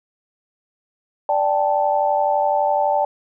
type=chord; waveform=sine; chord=D suspended fourth; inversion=none; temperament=equal with one note detuned; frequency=587.3 / 784 / 875.9 Hz; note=D5 / G5 / A5; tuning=0 / 0 / -8 cents; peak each=-20 dBFS; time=1.29-3.05 s; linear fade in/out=2 ms; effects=none